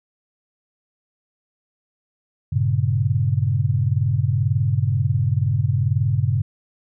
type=chord; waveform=sine; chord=G diminished; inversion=none; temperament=equal; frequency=98 / 116.54 / 138.59 Hz; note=G2 / Bb2 / Db3; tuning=0 / 0 / 0 cents; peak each=-21 dBFS; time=2.52-6.42 s; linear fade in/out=10 ms; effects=none